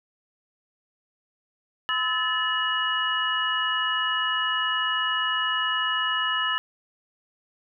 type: tone cluster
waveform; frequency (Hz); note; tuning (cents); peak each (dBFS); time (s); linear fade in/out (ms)
sine; 1013 / 1294 / 1743 / 2907; B5 / E6 / A6 / F#7; +44 / -32 / -17 / -31; -32 / -28 / -27 / -27; 1.89-6.58; 0
effects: none